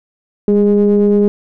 triangle ring-modulated tone, 103.83 Hz, G#2, in tune, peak -3 dBFS, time 0.48-1.28 s, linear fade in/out 0 ms, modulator 307 Hz, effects none

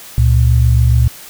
sine tone pair together, 70.1 / 117.35 Hz, C#2 / A#2, +20 / +12 cents, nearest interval major sixth, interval 892 cents, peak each -10 dBFS, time 0.18-1.08 s, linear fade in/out 0 ms, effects white hiss -35 dBFS RMS until 1.29 s

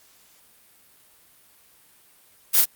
blue noise with echo, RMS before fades -17 dBFS, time 2.53-2.62 s, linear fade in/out 20 ms, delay 37 ms, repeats 1, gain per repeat -2 dB, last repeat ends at 2.657 s, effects white hiss -56 dBFS RMS until 2.75 s + Opus 48 kbps

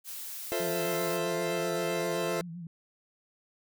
blue noise, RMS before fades -40 dBFS, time 0.04-1.2 s, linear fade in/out 50 ms
40% pulse chord, F major seventh, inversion none, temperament equal, 349.2 / 440 / 523.3 / 659.3 Hz, F4 / A4 / C5 / E5, 0 / 0 / 0 / 0 cents, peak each -34 dBFS, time 0.52-2.41 s, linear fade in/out 0 ms
sine tone with vibrato, 170.6 Hz, F3, 40 cents flat, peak -38 dBFS, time 0.6-2.67 s, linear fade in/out 2 ms, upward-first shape sine, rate 7.7 Hz, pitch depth 76 cents each way
effects none

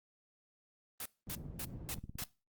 white noise bursts, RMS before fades -41 dBFS, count 5, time 1-2.24 s, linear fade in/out 2 ms, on 56 ms, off 240 ms
white low-pass noise, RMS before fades -47 dBFS, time 1.27-1.98 s, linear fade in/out 0 ms, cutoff 170 Hz, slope 12 dB/octave
clicks, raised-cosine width 5 ms, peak -33 dBFS, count 6, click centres 1.463 / 1.986 / 2.04 / 2.095 / 2.155 / 2.222 s
effects noise-tail reverb RT60 0.3 s tail -22 dB re dry + Opus 24 kbps

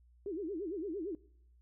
sine tone with vibrato, 360 Hz, F#4, 47 cents flat, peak -36 dBFS, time 0.26-1.15 s, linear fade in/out 2 ms, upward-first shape sine, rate 8.8 Hz, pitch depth 260 cents each way, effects noise-tail reverb RT60 0.7 s tail -23 dB re dry + added 60 Hz sine -61 dBFS peak until 1.61 s

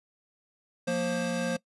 square tone cluster, 176.3 / 233.2 / 530 Hz, F3 / A#3 / C5, +17 / +1 / +22 cents, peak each -34 / -33 / -31 dBFS, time 0.87-1.57 s, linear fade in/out 10 ms, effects noise-tail reverb RT60 0.1 s tail -21 dB re dry + resampled to 24000 Hz

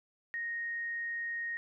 sine tone, 1864.7 Hz, A#6, in tune, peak -34 dBFS, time 0.34-1.57 s, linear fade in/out 0 ms, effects none

